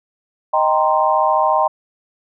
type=chord; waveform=sine; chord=C minor seventh; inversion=first; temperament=equal; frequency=622.3 / 784 / 932.3 / 1046.5 Hz; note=Eb5 / G5 / Bb5 / C6; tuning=0 / 0 / 0 / 0 cents; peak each=-18 dBFS; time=0.53-1.68 s; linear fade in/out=10 ms; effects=none

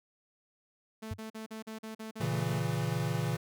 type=tone bursts; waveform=sawtooth; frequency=220 Hz; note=A3; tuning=in tune; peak=-36 dBFS; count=10; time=1.02-2.598 s; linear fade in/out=10 ms; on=120 ms; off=42 ms
type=tone with exponential decay; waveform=sine; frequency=95.7 Hz; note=G2; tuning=41 cents flat; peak=-30 dBFS; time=1.11-1.2 s; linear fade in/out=5 ms; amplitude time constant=18 ms
type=chord; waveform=square; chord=A# diminished; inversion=none; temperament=equal; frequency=116.54 / 138.59 / 164.81 Hz; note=A#2 / C#3 / E3; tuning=0 / 0 / 0 cents; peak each=-35 dBFS; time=2.2-3.37 s; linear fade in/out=10 ms
effects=none

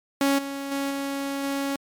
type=tone with level steps; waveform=sawtooth; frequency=277.2 Hz; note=C#4; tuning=in tune; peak=-15 / -26 / -21 / -23 / -21 dBFS; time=0.21-1.76 s; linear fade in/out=2 ms; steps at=0.38 / 0.71 / 0.9 / 1.43 s; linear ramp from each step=10 ms; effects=MP3 96 kbps

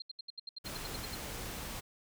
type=tone bursts; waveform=sine; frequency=4186 Hz; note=C8; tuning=in tune; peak=-40 dBFS; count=13; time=0-1.149 s; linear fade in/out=5 ms; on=21 ms; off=73 ms
type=noise; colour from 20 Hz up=pink; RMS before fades=-42 dBFS; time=0.64-1.81 s; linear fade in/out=20 ms
effects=none

